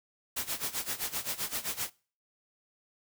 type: noise with tremolo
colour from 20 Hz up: white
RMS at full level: -32 dBFS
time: 0.36-1.9 s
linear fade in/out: 10 ms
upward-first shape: sine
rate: 7.7 Hz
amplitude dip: 85%
effects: noise-tail reverb RT60 0.4 s tail -23 dB re dry